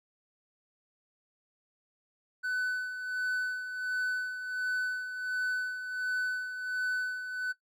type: tone with tremolo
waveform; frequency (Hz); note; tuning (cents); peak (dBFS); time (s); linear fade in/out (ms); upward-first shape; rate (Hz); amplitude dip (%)
triangle; 1502; F#6; +26; -26; 2.43-7.53; 20; sine; 1.4; 60
effects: noise-tail reverb RT60 0.1 s tail -18 dB re dry